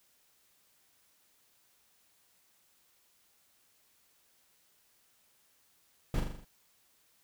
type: noise with echo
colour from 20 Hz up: brown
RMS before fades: -30 dBFS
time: 6.14-6.2 s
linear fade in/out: 2 ms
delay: 41 ms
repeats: 6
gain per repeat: -4 dB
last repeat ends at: 6.446 s
effects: white hiss -69 dBFS RMS until 7.23 s